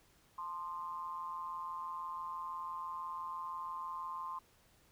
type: tone with amplitude modulation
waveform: sine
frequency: 1047 Hz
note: C6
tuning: 1 cent sharp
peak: -36 dBFS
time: 0.38-4.39 s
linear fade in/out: 5 ms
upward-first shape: sine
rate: 166 Hz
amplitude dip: 75%
effects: pink hiss -68 dBFS RMS until 4.91 s